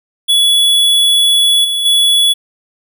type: tone with level steps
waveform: square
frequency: 3397 Hz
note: G#7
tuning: 38 cents sharp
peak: -8 / -14 / -8 dBFS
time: 0.28-2.34 s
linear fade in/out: 20 ms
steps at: 1.64 / 1.85 s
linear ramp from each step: 10 ms
effects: none